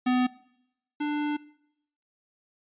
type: tone pair in turn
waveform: square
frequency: 251.3 / 296.2 Hz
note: B3 / D4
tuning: +30 / +15 cents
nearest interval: minor third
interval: 285 cents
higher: second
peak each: -22 / -27 dBFS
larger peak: first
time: 0.06-0.27 / 1-1.37 s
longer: second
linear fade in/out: 10 ms
effects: noise-tail reverb RT60 0.8 s tail -21 dB re dry + resampled to 8000 Hz